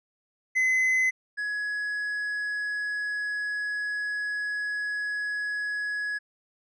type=tone pair in turn; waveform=triangle; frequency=2037 / 1679.8 Hz; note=C7 / G#6; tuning=-47 / +19 cents; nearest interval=minor third; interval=334 cents; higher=first; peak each=-19 / -26 dBFS; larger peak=first; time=0.55-1.11 / 1.37-6.19 s; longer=second; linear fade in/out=20 ms; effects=resampled to 22050 Hz